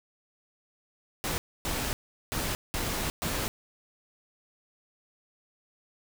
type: noise bursts at uneven times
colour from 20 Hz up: pink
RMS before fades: -31 dBFS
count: 5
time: 1.24-1.38 / 1.65-1.93 / 2.32-2.55 / 2.74-3.1 / 3.22-3.48 s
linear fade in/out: 0 ms
effects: none